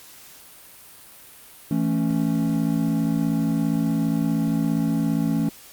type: chord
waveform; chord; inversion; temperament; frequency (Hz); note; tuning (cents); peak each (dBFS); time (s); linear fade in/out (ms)
triangle; A major; second; equal; 164.81 / 220 / 277.2; E3 / A3 / C#4; 0 / 0 / 0; -22; 1.71-5.49; 2
effects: white hiss -46 dBFS RMS until 5.72 s + Opus 48 kbps